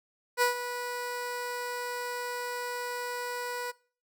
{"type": "tone with ADSR envelope", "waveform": "15% pulse", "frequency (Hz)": 489.3, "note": "B4", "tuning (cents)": -16, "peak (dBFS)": -15, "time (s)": [0.37, 3.72], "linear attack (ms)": 48, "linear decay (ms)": 120, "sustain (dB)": -12, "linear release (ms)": 20, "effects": ["noise-tail reverb RT60 0.4 s tail -21 dB re dry"]}